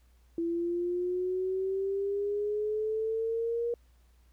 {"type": "exponential sweep", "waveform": "sine", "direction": "up", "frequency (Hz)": [334.1, 475.1], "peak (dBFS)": -28, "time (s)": [0.38, 3.74], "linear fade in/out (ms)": 2, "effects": ["added 60 Hz sine -59 dBFS peak until 4.32 s", "pink hiss -71 dBFS RMS until 4.32 s"]}